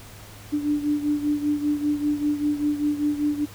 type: beating tone pair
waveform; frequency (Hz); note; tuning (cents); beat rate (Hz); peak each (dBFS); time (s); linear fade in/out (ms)
sine; 293.7 / 298.8; D4 / D4; 0 / +30; 5.1; -22 / -27; 0.52-3.46; 20
effects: added 103 Hz sine -45 dBFS peak until 3.54 s + pink hiss -45 dBFS RMS until 3.54 s